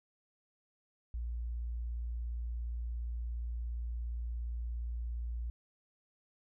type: tone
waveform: sine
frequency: 58.6 Hz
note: A#1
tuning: 10 cents sharp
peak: -35 dBFS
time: 1.14-5.5 s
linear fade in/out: 0 ms
effects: none